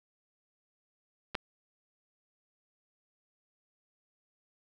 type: clicks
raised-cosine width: 0.3 ms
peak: -24 / -15 dBFS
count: 2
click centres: 1.347 / 1.352 s
effects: none